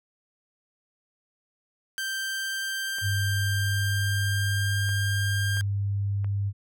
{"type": "tone with pitch glide", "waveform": "sawtooth", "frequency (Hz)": [1568, 1600], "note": ["G6", "G6"], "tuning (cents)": [0, 35], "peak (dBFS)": -25, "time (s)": [1.98, 5.61], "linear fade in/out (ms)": 0, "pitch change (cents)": 35, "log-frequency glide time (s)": [2.21, 4.84]}
{"type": "clicks", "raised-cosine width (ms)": 0.5, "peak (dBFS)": -29, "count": 4, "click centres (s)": [2.985, 4.891, 5.571, 6.245]}
{"type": "tone", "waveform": "sine", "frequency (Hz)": 100, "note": "G2", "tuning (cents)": 35, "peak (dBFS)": -24, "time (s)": [3.01, 6.53], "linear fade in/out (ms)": 50}
{"effects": []}